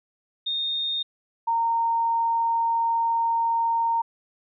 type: tone pair in turn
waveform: sine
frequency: 3676 / 921.4 Hz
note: A#7 / A#5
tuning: -25 / -20 cents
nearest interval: 2 octaves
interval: 2395 cents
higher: first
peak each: -24 / -20 dBFS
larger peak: second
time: 0.46-1.03 / 1.47-4.02 s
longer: second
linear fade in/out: 10 ms
effects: none